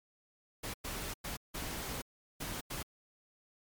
pink noise bursts at uneven times, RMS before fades -40 dBFS, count 6, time 0.63-0.74 / 0.84-1.14 / 1.24-1.37 / 1.54-2.02 / 2.4-2.61 / 2.7-2.83 s, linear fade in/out 10 ms, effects MP3 96 kbps

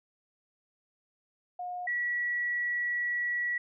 sine tone pair in turn, 718 / 1935.2 Hz, F5 / B6, +48 / -36 cents, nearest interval octave + perfect fourth, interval 1716 cents, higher second, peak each -34 / -28 dBFS, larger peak second, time 1.59-1.87 / 1.87-3.58 s, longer second, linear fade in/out 5 ms, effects none

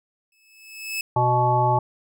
sawtooth tone with exponential growth, 2603 Hz, E7, 22 cents flat, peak -20 dBFS, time 0.32-1.01 s, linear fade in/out 2 ms, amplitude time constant 150 ms
harmonic tone, 123.47 Hz, B2, in tune, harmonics 1 / 3 / 5 / 7 / 9, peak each -22 / -28 / -26 / -19 / -28 dBFS, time 1.16-1.79 s, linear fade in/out 5 ms
effects none

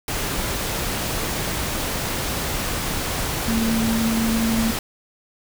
sine tone in noise, 225.8 Hz, A3, 45 cents sharp, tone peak -19 dBFS, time 3.48-4.71 s, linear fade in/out 2 ms, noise pink, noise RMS -25 dBFS, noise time 0.08-4.79 s, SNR +3 dB, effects none

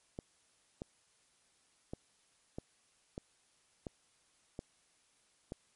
clicks, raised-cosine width 2 ms, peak -27 dBFS, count 8, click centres 0.189 / 0.819 / 1.935 / 2.585 / 3.179 / 3.868 / 4.591 / 5.521 s, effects white hiss -71 dBFS RMS until 5.75 s + MP3 48 kbps

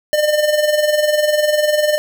square tone with tremolo, 602 Hz, D5, 43 cents sharp, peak -11 dBFS, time 0.13-1.98 s, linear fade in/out 0 ms, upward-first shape sine, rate 20 Hz, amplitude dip 60%, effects none

